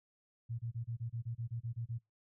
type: tone bursts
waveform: sine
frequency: 116.54 Hz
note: A#2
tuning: in tune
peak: -36 dBFS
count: 12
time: 0.49-1.987 s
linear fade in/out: 20 ms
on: 100 ms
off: 27 ms
effects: noise-tail reverb RT60 0.2 s tail -24 dB re dry